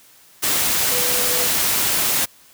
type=tone in noise; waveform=sine; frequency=493.9 Hz; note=B4; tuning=in tune; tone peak=-28 dBFS; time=0.91-1.48 s; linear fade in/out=20 ms; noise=white; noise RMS=-19 dBFS; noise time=0.42-2.26 s; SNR=-12 dB; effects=white hiss -50 dBFS RMS until 2.53 s + high-pass 60 Hz 12 dB/octave